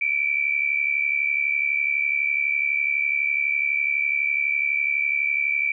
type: tone pair together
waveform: sine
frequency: 2300 / 2372 Hz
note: D7 / D7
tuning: -37 / +17 cents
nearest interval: minor second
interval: 54 cents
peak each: -22 / -24 dBFS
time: 0.01-5.72 s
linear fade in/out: 5 ms
effects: none